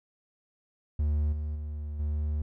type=tone with level steps; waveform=triangle; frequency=74.9 Hz; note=D2; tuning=35 cents sharp; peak=-22 / -28 / -31 / -25 dBFS; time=0.99-2.42 s; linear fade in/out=5 ms; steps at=1.32 / 1.55 / 1.99 s; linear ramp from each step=10 ms; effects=none